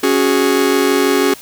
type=chord; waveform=45% pulse; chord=C# suspended fourth; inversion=none; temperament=just; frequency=277.2 / 369.6 / 415.8 Hz; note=C#4 / F#4 / G#4; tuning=0 / -2 / +2 cents; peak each=-16 dBFS; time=0.03-1.34 s; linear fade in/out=5 ms; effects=white hiss -37 dBFS RMS until 1.41 s